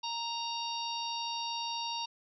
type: harmonic tone with a mistuned harmonic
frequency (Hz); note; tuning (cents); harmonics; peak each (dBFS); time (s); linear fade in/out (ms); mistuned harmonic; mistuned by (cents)
932.3; A#5; 0; 1 / 3 / 4 / 5 / 6; -37 / -42 / -41 / -41 / -44; 0.03-2.06; 10; 5; -23
effects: none